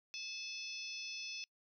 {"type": "harmonic tone with a mistuned harmonic", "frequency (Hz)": 866, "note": "A5", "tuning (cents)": -28, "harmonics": [3, 4, 5, 6, 7], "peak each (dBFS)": [-46, -51, -53, -47, -52], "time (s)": [0.14, 1.44], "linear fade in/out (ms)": 0, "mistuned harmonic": 7, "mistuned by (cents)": -34, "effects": ["noise-tail reverb RT60 0.1 s tail -26 dB re dry"]}